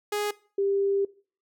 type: tone pair in turn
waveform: sawtooth / sine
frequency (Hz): 415.3 / 396.3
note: G#4 / G4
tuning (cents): 0 / +19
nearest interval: minor second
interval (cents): 81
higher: first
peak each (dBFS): -22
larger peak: neither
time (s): 0.12-0.31 / 0.58-1.05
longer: second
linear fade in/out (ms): 5
effects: noise-tail reverb RT60 0.4 s tail -20 dB re dry